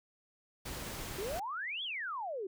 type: noise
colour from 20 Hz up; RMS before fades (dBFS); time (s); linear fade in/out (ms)
pink; -42; 0.65-1.4; 10
type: exponential two-way sweep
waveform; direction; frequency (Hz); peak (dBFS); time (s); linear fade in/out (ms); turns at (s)
sine; up then down; 359.9 to 3470 to 359.9; -36; 1.18-2.47; 5; 1.83
effects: none